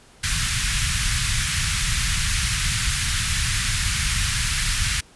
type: band-stop noise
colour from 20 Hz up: pink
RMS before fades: -22 dBFS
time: 0.23-5.01 s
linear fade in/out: 10 ms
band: 140 to 1500 Hz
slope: 24 dB/octave
effects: pink hiss -51 dBFS RMS until 5.15 s + resampled to 24000 Hz